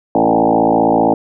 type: tone with frequency modulation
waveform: sine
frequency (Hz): 535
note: C5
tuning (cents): +38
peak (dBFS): -9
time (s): 0.15-1.14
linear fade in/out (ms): 2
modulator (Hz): 55.4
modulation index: 5.8
effects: none